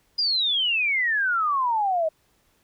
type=exponential sweep; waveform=sine; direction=down; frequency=4978 to 619 Hz; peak=-20 dBFS; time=0.18-2.09 s; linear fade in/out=10 ms; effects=pink hiss -65 dBFS RMS until 2.63 s